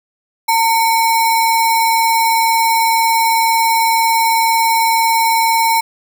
sine tone with sample-and-hold, 909 Hz, A#5, 44 cents flat, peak -10 dBFS, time 0.48-5.81 s, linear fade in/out 10 ms, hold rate 3150 Hz, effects none

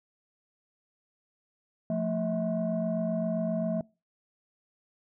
sine tone cluster, 175.4 / 223 / 644 Hz, F3 / A3 / E5, +8 / +23 / -41 cents, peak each -30 dBFS, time 1.9-3.81 s, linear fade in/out 2 ms, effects noise-tail reverb RT60 0.3 s tail -25 dB re dry + tanh soft clip ceiling -21 dBFS

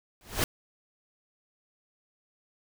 pink noise with exponential growth, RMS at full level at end -22 dBFS, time 0.21-0.44 s, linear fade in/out 1 ms, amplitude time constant 50 ms, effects none

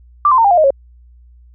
sine tone with pitch steps, 1176 / 1035.7 / 912.1 / 803.2 / 707.4 / 623 / 548.6 Hz, D6 / C6 / A#5 / G5 / F5 / D#5 / C#5, +2 / -18 / -38 / +42 / +22 / +2 / -18 cents, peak -7 dBFS, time 0.25-0.705 s, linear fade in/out 2 ms, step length 65 ms, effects added 60 Hz sine -41 dBFS peak until 1.54 s

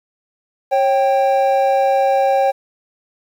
triangle tone pair together, 545.8 / 784 Hz, C#5 / G5, -27 / 0 cents, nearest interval tritone, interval 627 cents, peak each -13 dBFS, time 0.71-2.52 s, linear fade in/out 20 ms, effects 8-bit

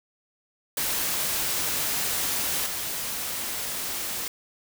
white noise with level steps, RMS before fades -27 / -31 dBFS, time 0.77-4.28 s, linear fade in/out 2 ms, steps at 2.66 s, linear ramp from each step 2 ms, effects none

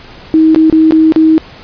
sine tone with dropouts, 317.5 Hz, D#4, 35 cents sharp, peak -3 dBFS, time 0.34-1.38 s, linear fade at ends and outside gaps 0 ms, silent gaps 0.547-0.56 / 0.699-0.726 / 0.909-0.922 / 1.122-1.161 s, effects pink hiss -34 dBFS RMS until 1.63 s + resampled to 11025 Hz

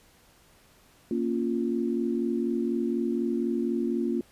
sine chord, Bb minor, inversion none, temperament equal, 233.1 / 277.2 / 349.2 Hz, Bb3 / Db4 / F4, 0 / 0 / 0 cents, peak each -28 / -31 / -29 dBFS, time 1.11-4.21 s, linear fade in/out 2 ms, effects pink hiss -59 dBFS RMS until 4.31 s + resampled to 32000 Hz

